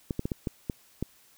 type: clicks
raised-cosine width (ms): 3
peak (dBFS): -16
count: 7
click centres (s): 0.108 / 0.194 / 0.255 / 0.318 / 0.472 / 0.698 / 1.026
effects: white hiss -60 dBFS RMS until 1.37 s